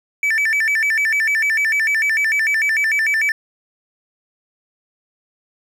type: tone with vibrato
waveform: triangle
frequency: 2020 Hz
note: B6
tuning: 39 cents sharp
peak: -13 dBFS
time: 0.23-3.32 s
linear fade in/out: 2 ms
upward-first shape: square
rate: 6.7 Hz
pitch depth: 220 cents each way
effects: 8-bit